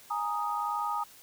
sine chord, Ab suspended second, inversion none, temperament equal, 830.6 / 932.3 / 1244.5 Hz, Ab5 / Bb5 / Eb6, 0 / 0 / 0 cents, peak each -34 / -34 / -32 dBFS, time 0.1-1.04 s, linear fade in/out 10 ms, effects white hiss -54 dBFS RMS until 1.22 s

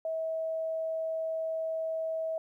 sine tone, 645 Hz, E5, 38 cents flat, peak -30 dBFS, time 0.05-2.38 s, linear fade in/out 2 ms, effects 12-bit

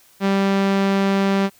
sawtooth tone with low-pass filter, 196 Hz, G3, in tune, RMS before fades -18 dBFS, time 0.2-1.5 s, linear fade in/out 50 ms, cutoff 4200 Hz, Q 0.65, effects white hiss -53 dBFS RMS until 1.59 s

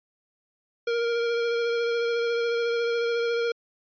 square tone with vibrato, 468.3 Hz, A#4, 8 cents sharp, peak -24 dBFS, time 0.87-3.52 s, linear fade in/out 5 ms, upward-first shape sine, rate 14 Hz, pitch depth 17 cents each way, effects resampled to 11025 Hz

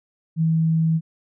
sine tone, 161.7 Hz, E3, 33 cents flat, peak -16 dBFS, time 0.36-1.01 s, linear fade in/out 50 ms, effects none

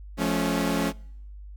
sawtooth chord, F augmented, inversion none, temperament equal with one note detuned, 174.61 / 216.1 / 277.2 Hz, F3 / A3 / C#4, 0 / -31 / 0 cents, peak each -24 / -24 / -23 dBFS, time 0.17-0.93 s, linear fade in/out 50 ms, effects noise-tail reverb RT60 0.8 s tail -26 dB re dry + added 50 Hz sine -39 dBFS peak until 1.56 s

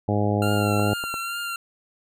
harmonic tone, 103.4 Hz, G#2, 7 cents flat, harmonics 1 / 2 / 3 / 4 / 5 / 6 / 7 / 8, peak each -23 / -26 / -28 / -29 / -30 / -31 / -31 / -32 dBFS, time 0.08-0.94 s, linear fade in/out 5 ms
25% pulse tone with vibrato, 1381 Hz, F6, 20 cents flat, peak -24 dBFS, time 0.42-1.56 s, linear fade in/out 2 ms, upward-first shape triangle, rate 2.3 Hz, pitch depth 33 cents each way
clicks, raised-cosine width 1 ms, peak -19 dBFS, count 3, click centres 0.796 / 1.039 / 1.141 s
effects none

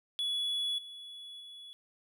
triangle tone with level steps, 3397 Hz, G#7, 38 cents sharp, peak -29 / -43 / -45 dBFS, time 0.19-1.73 s, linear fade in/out 0 ms, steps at 0.78 / 1.4 s, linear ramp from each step 5 ms, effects none

